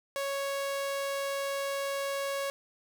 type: tone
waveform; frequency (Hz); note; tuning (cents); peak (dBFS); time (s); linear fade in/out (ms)
sawtooth; 554.4; C#5; 0; -27; 0.16-2.5; 0
effects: none